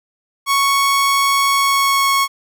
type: tone with pitch glide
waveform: sawtooth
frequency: 1108.7 to 1101 Hz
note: C#6 to C#6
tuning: 0 to -12 cents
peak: -9 dBFS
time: 0.46-2.28 s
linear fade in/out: 50 ms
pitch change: -12 cents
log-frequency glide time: 1.51-2.12 s
effects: none